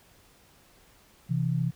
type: tone pair together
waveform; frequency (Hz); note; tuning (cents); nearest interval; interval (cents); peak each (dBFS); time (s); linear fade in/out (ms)
sine; 130.81 / 164.81; C3 / E3; 0 / 0; major third; 400; -27; 1.29-1.71; 20
effects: pink hiss -59 dBFS RMS until 1.75 s